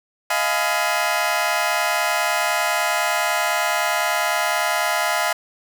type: chord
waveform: 20% pulse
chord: F half-diminished seventh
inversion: third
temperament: just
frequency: 628.6 / 698.5 / 838.1 / 1005.8 Hz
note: Eb5 / F5 / Ab5 / Cb6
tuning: +18 / 0 / +16 / +31 cents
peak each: -20 / -18 / -20 / -21 dBFS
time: 0.3-5.33 s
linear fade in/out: 5 ms
effects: none